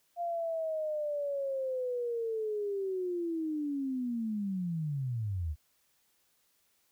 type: linear sweep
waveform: sine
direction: down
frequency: 698.5 to 70.9 Hz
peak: -31 dBFS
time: 0.16-5.56 s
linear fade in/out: 50 ms
effects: white hiss -72 dBFS RMS until 6.91 s